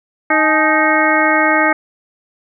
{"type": "harmonic tone with a mistuned harmonic", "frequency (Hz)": 311.4, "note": "D#4", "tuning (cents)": 2, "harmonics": [1, 2, 3, 4, 5, 6, 7], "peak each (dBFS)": [-18, -18, -18, -18, -18, -18, -18], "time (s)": [0.3, 1.73], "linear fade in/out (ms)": 5, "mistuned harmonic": 3, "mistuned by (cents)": -140, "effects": []}